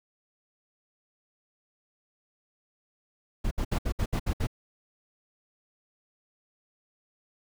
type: noise bursts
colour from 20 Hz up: brown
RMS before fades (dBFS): -27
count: 8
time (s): 3.44-4.471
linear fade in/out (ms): 10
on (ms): 72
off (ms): 65
effects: none